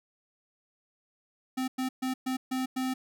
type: tone bursts at uneven times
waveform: square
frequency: 258.9 Hz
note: C4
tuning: 18 cents flat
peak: -29 dBFS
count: 6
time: 1.57-1.68 / 1.78-1.89 / 2.02-2.14 / 2.26-2.37 / 2.51-2.66 / 2.76-2.94 s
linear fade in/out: 10 ms
effects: none